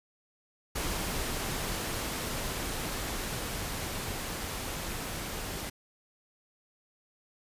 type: noise with level ramp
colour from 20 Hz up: pink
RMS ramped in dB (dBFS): -33 to -37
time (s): 0.75-5.7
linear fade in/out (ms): 10
effects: resampled to 32000 Hz